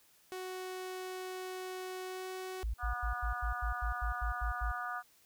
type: tone with pitch glide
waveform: sawtooth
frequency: 370.8 to 373.2 Hz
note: F#4 to F#4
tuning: +4 to +15 cents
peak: -36 dBFS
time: 0.32-2.63 s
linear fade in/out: 0 ms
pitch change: +11 cents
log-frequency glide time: 2.04-2.28 s
type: tone bursts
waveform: sine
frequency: 55.5 Hz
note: A1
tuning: 16 cents sharp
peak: -32 dBFS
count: 11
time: 2.63-4.72 s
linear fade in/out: 10 ms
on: 110 ms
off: 88 ms
type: harmonic tone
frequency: 243 Hz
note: B3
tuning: 28 cents flat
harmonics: 3 / 4 / 5 / 6 / 7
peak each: -42 / -50 / -40 / -41 / -51 dBFS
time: 2.78-5.03 s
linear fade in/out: 50 ms
effects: white hiss -66 dBFS RMS until 5.25 s